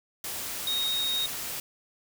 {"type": "tone in noise", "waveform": "sine", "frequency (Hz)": 3744, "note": "A#7", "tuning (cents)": 7, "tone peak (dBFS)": -26, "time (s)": [0.67, 1.26], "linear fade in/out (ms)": 2, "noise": "white", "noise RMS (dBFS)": -35, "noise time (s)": [0.24, 1.6], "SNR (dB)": 6, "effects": []}